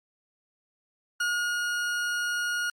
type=tone with ADSR envelope; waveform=40% pulse; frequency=1436 Hz; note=F6; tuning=48 cents sharp; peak=-24 dBFS; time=1.2-2.7 s; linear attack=6 ms; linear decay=370 ms; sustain=-2 dB; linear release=3 ms; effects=low-pass 10000 Hz 12 dB/octave + Opus 48 kbps